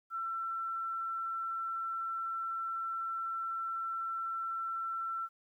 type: tone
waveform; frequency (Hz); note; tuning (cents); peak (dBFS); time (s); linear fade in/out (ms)
sine; 1344; E6; +33; -34; 0.1-5.29; 50
effects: 12-bit